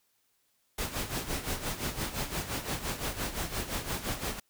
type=noise with tremolo; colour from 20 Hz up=pink; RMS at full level=-32 dBFS; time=0.78-4.4 s; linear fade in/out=5 ms; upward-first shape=sine; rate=5.8 Hz; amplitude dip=70%; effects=white hiss -73 dBFS RMS until 4.49 s